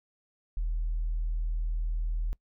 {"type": "tone", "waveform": "sine", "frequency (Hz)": 40.01, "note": "D#1", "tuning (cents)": 49, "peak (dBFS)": -26, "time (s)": [0.57, 2.33], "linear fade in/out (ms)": 0, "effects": ["noise-tail reverb RT60 0.1 s tail -23 dB re dry", "tanh soft clip ceiling -23 dBFS"]}